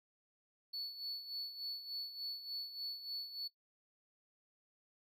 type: tone with tremolo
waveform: triangle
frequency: 4435 Hz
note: C#8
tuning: in tune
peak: -36 dBFS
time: 0.73-3.48 s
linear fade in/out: 10 ms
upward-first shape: sine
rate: 3.4 Hz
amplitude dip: 70%
effects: noise-tail reverb RT60 0.1 s tail -19 dB re dry + tanh soft clip ceiling -34 dBFS